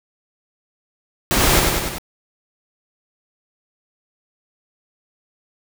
pink noise with echo, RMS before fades -17 dBFS, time 1.31-1.6 s, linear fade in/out 0 ms, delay 96 ms, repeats 4, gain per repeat -3 dB, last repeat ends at 1.984 s, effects none

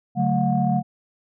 sine tone cluster, 143.1 / 185.3 / 219.8 / 723 Hz, D3 / F#3 / A3 / F#5, -45 / +3 / -2 / -40 cents, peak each -23 dBFS, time 0.15-0.83 s, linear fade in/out 50 ms, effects tanh soft clip ceiling -7 dBFS

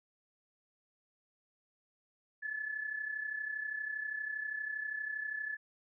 sine tone with amplitude modulation, 1725 Hz, A6, 35 cents flat, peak -33 dBFS, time 2.42-5.57 s, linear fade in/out 20 ms, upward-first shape sine, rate 32.5 Hz, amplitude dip 65%, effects none

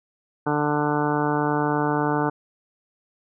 harmonic tone, 148.2 Hz, D3, 16 cents sharp, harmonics 1 / 2 / 3 / 4 / 5 / 6 / 7 / 8 / 9 / 10, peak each -28 / -25 / -27 / -33 / -30 / -27 / -34 / -32 / -36 / -32 dBFS, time 0.46-2.3 s, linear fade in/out 10 ms, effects none

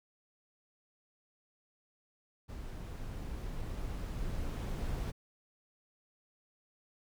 brown noise with level ramp, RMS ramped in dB -43 to -35 dBFS, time 2.48-5.12 s, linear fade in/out 20 ms, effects none

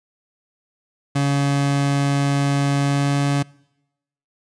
30% pulse tone with pitch glide, 140.8 to 141.62 Hz, C#3 to C#3, +27 to +37 cents, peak -14 dBFS, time 1.15-3.43 s, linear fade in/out 10 ms, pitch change +10 cents, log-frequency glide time 2.8-3.19 s, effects noise-tail reverb RT60 0.9 s tail -25 dB re dry + resampled to 22050 Hz

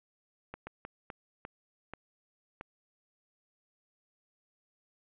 slowing click train, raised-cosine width 0.5 ms, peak -26 dBFS, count 7, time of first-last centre 0.54-2.611 s, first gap 130 ms, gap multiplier 1.39, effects resampled to 8000 Hz + 11-bit

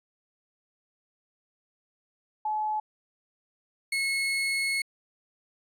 sine / 35% pulse tone pair in turn, 856 / 2181 Hz, A5 / C#7, -48 / -29 cents, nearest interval octave + major third, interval 1619 cents, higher second, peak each -26 / -24 dBFS, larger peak second, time 2.45-2.8 / 3.92-4.82 s, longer second, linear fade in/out 5 ms, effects resampled to 32000 Hz

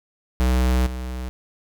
square tone with level steps, 62.9 Hz, B1, 32 cents sharp, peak -17 / -28 dBFS, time 0.4-1.29 s, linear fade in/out 0 ms, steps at 0.86 s, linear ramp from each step 10 ms, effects none

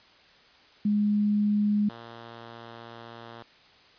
sine / 5% pulse tone pair in turn, 207.7 / 116.24 Hz, G#3 / A#2, 0 / -4 cents, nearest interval minor seventh, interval 1004 cents, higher first, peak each -21 / -31 dBFS, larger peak first, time 0.85-1.89 / 1.89-3.43 s, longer second, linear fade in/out 5 ms, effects white hiss -56 dBFS RMS until 3.98 s + resampled to 11025 Hz

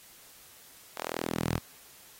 sawtooth tone with high-pass filter sweep, 41.2 Hz, E1, in tune, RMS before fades -33 dBFS, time 0.96-1.59 s, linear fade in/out 20 ms, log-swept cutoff 790 to 97 Hz, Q 1.2, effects white hiss -54 dBFS RMS until 2.19 s + AAC 48 kbps

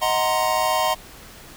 square chord, C half-diminished seventh, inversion first, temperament equal with one note detuned, 627.7 / 740 / 932.3 / 1046.5 Hz, Eb5 / Gb5 / Bb5 / C6, +15 / 0 / 0 / 0 cents, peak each -25 dBFS, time 0.01-0.95 s, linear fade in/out 20 ms, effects pink hiss -43 dBFS RMS until 1.56 s

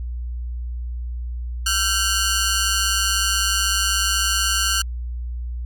10% pulse ring-modulated tone, 1458 Hz, F#6, 26 cents flat, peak -7 dBFS, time 1.66-4.82 s, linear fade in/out 5 ms, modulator 99.8 Hz, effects added 60 Hz sine -25 dBFS peak until 5.65 s

